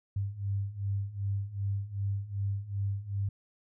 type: beating tone pair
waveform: sine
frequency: 98 / 100.6 Hz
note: G2 / G2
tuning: 0 / +45 cents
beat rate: 2.6 Hz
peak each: -35 / -32 dBFS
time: 0.16-3.29 s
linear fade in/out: 5 ms
effects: none